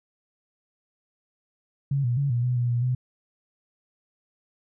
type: tone with pitch steps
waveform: sine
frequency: 139.1 / 120.9 / 140.7 / 120 / 124.5 / 121.3 / 120 / 126.1 Hz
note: C#3 / B2 / C#3 / B2 / B2 / B2 / B2 / B2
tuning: +6 / -36 / +26 / -49 / +14 / -31 / -49 / +36 cents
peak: -21 dBFS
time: 1.91-2.95 s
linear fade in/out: 5 ms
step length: 130 ms
effects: none